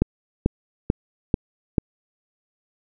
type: click train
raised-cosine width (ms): 3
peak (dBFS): -4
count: 5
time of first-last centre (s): 0.02-1.782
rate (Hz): 2.27
effects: none